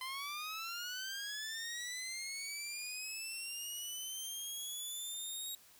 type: linear sweep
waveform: 15% pulse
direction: up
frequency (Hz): 1023 to 3800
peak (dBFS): -34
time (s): 0.01-5.55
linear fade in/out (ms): 2
effects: white hiss -62 dBFS RMS until 5.79 s